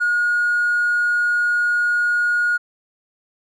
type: tone with hard clipping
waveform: sine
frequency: 1440 Hz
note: F#6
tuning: 47 cents flat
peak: -16 dBFS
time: 0-2.58 s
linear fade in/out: 20 ms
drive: 1 dB
effects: none